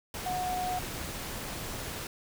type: tone in noise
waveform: sine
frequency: 730 Hz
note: F#5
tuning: 24 cents flat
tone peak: -30 dBFS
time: 0.26-0.79 s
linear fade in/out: 2 ms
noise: pink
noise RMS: -38 dBFS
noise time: 0.14-2.07 s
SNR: +5 dB
effects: none